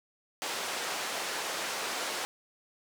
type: band-pass noise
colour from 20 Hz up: pink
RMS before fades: -35 dBFS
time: 0.42-2.25 s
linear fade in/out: 0 ms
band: 540 to 8600 Hz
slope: 12 dB/octave
effects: none